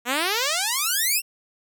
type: exponential sweep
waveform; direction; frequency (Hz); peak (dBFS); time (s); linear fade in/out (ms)
5% pulse; up; 232.7 to 2806; -10; 0.05-1.22; 50
effects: none